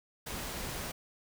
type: noise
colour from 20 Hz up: pink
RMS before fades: -39 dBFS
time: 0.26-0.92 s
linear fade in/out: 10 ms
effects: none